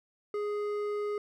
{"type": "tone with hard clipping", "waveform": "triangle", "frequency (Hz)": 415.3, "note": "G#4", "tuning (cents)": 0, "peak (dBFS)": -32, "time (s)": [0.34, 1.18], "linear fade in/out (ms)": 2, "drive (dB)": 12, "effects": []}